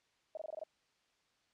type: tone bursts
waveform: sine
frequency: 629 Hz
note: D#5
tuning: 19 cents sharp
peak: -39 dBFS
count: 7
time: 0.35-0.636 s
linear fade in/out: 2 ms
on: 22 ms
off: 22 ms
effects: white hiss -75 dBFS RMS until 1.53 s + low-pass 5000 Hz 12 dB/octave